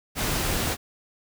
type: noise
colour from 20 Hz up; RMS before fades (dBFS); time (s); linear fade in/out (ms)
pink; -26; 0.15-0.77; 50
effects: none